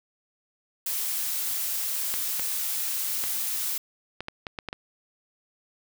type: noise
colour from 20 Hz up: blue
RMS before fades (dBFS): -29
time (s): 0.86-3.78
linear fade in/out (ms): 5
type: clicks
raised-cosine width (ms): 0.3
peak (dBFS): -17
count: 9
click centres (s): 2.14 / 2.396 / 3.239 / 4.206 / 4.284 / 4.468 / 4.588 / 4.687 / 4.729
effects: none